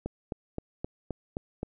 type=click train; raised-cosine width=2 ms; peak=-19 dBFS; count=7; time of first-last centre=0.06-1.631 s; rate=3.82 Hz; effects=none